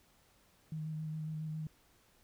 sine tone with vibrato, 156 Hz, D#3, 5 cents sharp, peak -37 dBFS, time 0.72-1.67 s, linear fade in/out 2 ms, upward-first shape square, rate 7.3 Hz, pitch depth 14 cents each way, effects pink hiss -68 dBFS RMS until 2.23 s

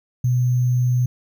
sine tone with sample-and-hold, 123.9 Hz, B2, 6 cents sharp, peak -15 dBFS, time 0.24-1.06 s, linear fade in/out 5 ms, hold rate 6300 Hz, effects none

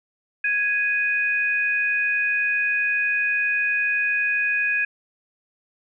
sine tone pair together, 1661.2 / 2489 Hz, G#6 / D#7, 0 / 0 cents, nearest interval perfect fifth, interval 700 cents, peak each -22 dBFS, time 0.44-4.85 s, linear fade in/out 5 ms, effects none

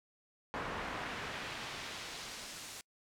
brown noise with band-pass filter sweep, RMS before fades -43 dBFS, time 0.54-2.81 s, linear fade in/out 0 ms, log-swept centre 1300 to 8100 Hz, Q 0.82, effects noise-tail reverb RT60 0.1 s tail -26 dB re dry

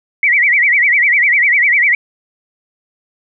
sine tone with vibrato, 2100 Hz, C7, 6 cents sharp, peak -8 dBFS, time 0.23-1.95 s, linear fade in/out 2 ms, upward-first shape sine, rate 10 Hz, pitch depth 180 cents each way, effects none

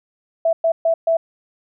sine tone bursts at uneven times, 659.3 Hz, E5, in tune, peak -13 dBFS, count 4, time 0.45-0.53 / 0.64-0.72 / 0.85-0.94 / 1.07-1.17 s, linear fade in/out 5 ms, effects none

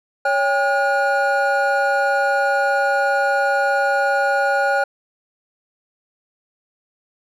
triangle tone cluster, 559 / 802 / 1439 Hz, C#5 / G5 / F#6, +14 / +39 / -49 cents, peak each -18 dBFS, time 0.25-4.84 s, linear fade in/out 5 ms, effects none

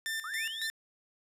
sawtooth tone with tremolo, 1788 Hz, A6, 27 cents sharp, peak -29 dBFS, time 0.06-0.7 s, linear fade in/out 0 ms, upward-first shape square, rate 3.6 Hz, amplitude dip 70%
sine linear sweep, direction up, 1170 to 4186 Hz, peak -37 dBFS, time 0.24-0.67 s, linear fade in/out 2 ms
effects resampled to 32000 Hz + 11-bit

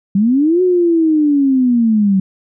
sine linear two-way sweep, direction up then down, 187.4 to 370 to 187.4 Hz, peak -9 dBFS, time 0.15-2.2 s, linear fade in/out 5 ms, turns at 0.62 s, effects none

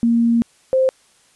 sine tone pair in turn, 233.1 / 523.3 Hz, A#3 / C5, 0 / 0 cents, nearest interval octave + major second, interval 1400 cents, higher second, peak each -12 dBFS, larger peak neither, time 0.03-0.42 / 0.73-0.89 s, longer first, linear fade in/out 0 ms, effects white hiss -55 dBFS RMS until 1.35 s + resampled to 24000 Hz

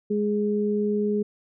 sine tone pair together, 207.9 / 416.4 Hz, G#3 / G#4, +2 / +5 cents, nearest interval octave, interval 1203 cents, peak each -24 dBFS, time 0.1-1.23 s, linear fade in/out 10 ms, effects none

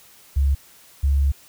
sine tone pair in turn, 69.3 / 69.67 Hz, C#2 / C#2, 0 / +9 cents, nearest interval unison, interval 9 cents, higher second, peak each -15 dBFS, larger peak neither, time 0.36-0.55 / 1.03-1.32 s, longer second, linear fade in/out 10 ms, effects white hiss -50 dBFS RMS until 1.48 s

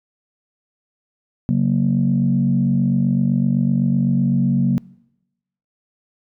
sine chord, F# major, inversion second, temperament equal with one note detuned, 137.4 / 185 / 233.1 Hz, C#3 / F#3 / A#3, -15 / 0 / 0 cents, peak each -18 dBFS, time 1.49-4.78 s, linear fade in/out 0 ms, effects noise-tail reverb RT60 0.9 s tail -24 dB re dry + tanh soft clip ceiling -7 dBFS

